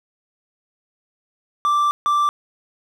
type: tone bursts at uneven times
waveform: triangle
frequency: 1174 Hz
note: D6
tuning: 1 cent flat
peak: -13 dBFS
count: 2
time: 1.65-1.91 / 2.06-2.29 s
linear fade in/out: 0 ms
effects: none